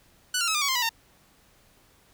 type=tone with pitch steps; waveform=10% pulse; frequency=1484 / 1384.6 / 1291.9 / 1205.4 / 1124.7 / 1049.3 / 979.1 / 913.5 Hz; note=F#6 / F6 / E6 / D6 / C#6 / C6 / B5 / A#5; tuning=+5 / -15 / -35 / +45 / +25 / +5 / -15 / -35 cents; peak=-15 dBFS; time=0.34-0.892 s; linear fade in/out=5 ms; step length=69 ms; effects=pink hiss -60 dBFS RMS until 2.13 s